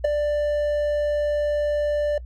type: tone with ADSR envelope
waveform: triangle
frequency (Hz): 590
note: D5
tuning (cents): +8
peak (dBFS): -10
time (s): 0.04-2.18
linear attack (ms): 10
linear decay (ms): 4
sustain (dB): -8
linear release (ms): 3
effects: noise-tail reverb RT60 0.1 s tail -22 dB re dry + added 60 Hz sine -34 dBFS peak until 2.25 s